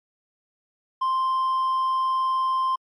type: tone with hard clipping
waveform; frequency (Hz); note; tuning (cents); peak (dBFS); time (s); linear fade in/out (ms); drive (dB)
sine; 1046.5; C6; 0; -21; 1.01-2.76; 10; 2
effects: MP3 48 kbps